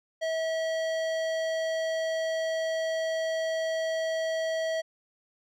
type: tone with hard clipping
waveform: sine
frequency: 646 Hz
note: E5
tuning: 35 cents flat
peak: -29 dBFS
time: 0.21-4.82 s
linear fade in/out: 20 ms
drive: 15 dB
effects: none